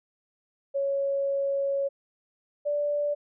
sine tone pair in turn, 554.4 / 584.2 Hz, C#5 / D5, 0 / -9 cents, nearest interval minor second, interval 91 cents, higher second, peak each -24 dBFS, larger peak neither, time 0.74-1.89 / 2.65-3.15 s, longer first, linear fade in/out 20 ms, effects none

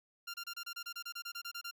15% pulse tone bursts, 1391 Hz, F6, 7 cents flat, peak -34 dBFS, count 15, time 0.27-1.712 s, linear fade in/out 10 ms, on 70 ms, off 28 ms, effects none

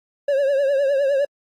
triangle tone with vibrato, 554.4 Hz, C#5, in tune, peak -14 dBFS, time 0.28-1.25 s, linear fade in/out 5 ms, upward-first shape triangle, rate 9.8 Hz, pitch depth 90 cents each way, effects AAC 48 kbps

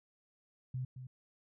sine tone with echo, 128.2 Hz, C3, 35 cents flat, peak -35 dBFS, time 0.74-0.85 s, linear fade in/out 5 ms, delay 220 ms, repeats 1, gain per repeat -9 dB, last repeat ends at 1.07 s, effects none

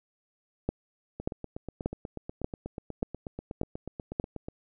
two click trains, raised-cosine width 2 ms, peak -23 / -14 dBFS, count 28 / 7, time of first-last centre 1.2-4.485 / 0.69-4.199 s, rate 8.22 / 1.71 Hz, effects none

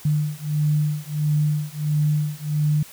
sine beating tone pair, 149.5 / 151 Hz, D3 / D3, +31 / +48 cents, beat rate 1.5 Hz, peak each -22 dBFS, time 0.05-2.83 s, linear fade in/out 5 ms, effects white hiss -44 dBFS RMS until 2.92 s

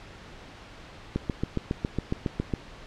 click train, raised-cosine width 3 ms, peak -13 dBFS, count 11, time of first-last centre 1.16-2.537 s, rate 7.26 Hz, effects pink hiss -46 dBFS RMS until 2.86 s + low-pass 4000 Hz 12 dB/octave

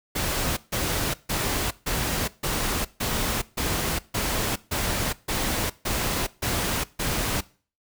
pink noise bursts, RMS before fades -26 dBFS, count 13, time 0.15-7.41 s, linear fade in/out 10 ms, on 420 ms, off 150 ms, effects noise-tail reverb RT60 0.4 s tail -20 dB re dry

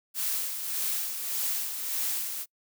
blue noise with tremolo, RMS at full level -29 dBFS, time 0.14-2.46 s, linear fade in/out 50 ms, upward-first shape sine, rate 1.7 Hz, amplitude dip 50%, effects noise-tail reverb RT60 0.1 s tail -26 dB re dry

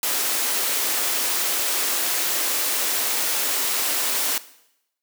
white high-pass noise, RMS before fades -23 dBFS, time 0.03-4.38 s, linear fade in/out 2 ms, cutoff 270 Hz, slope 24 dB/octave, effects noise-tail reverb RT60 0.8 s tail -17 dB re dry

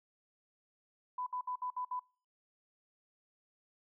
sine tone bursts, 999 Hz, B5, 20 cents sharp, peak -35 dBFS, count 6, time 1.18-1.995 s, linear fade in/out 5 ms, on 85 ms, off 61 ms, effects noise-tail reverb RT60 0.4 s tail -26 dB re dry

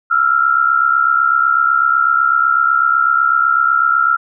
sine tone pair together, 1328.9 / 1396.9 Hz, E6 / F6, +14 / 0 cents, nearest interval minor second, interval 86 cents, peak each -13 dBFS, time 0.1-4.17 s, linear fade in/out 20 ms, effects none

